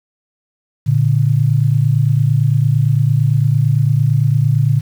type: tone pair together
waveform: sine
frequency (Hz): 115.25 / 144.1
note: A#2 / D3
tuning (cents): -19 / -33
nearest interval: major third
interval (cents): 386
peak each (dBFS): -13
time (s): 0.86-4.81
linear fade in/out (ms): 20
effects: 7-bit